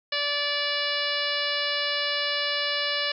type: harmonic tone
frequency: 580 Hz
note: D5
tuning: 22 cents flat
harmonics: 1 / 2 / 3 / 4 / 5 / 6 / 7 / 8 / 9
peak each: -33 / -36 / -31 / -34 / -31 / -35 / -32 / -36 / -35 dBFS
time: 0.12-3.12 s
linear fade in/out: 5 ms
effects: none